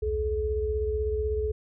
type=tone cluster; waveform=sine; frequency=63.5 / 79.6 / 427.8 Hz; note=B1 / D#2 / A4; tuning=+49 / +40 / -49 cents; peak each=-30 / -34 / -27 dBFS; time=0.02-1.52 s; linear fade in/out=10 ms; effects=none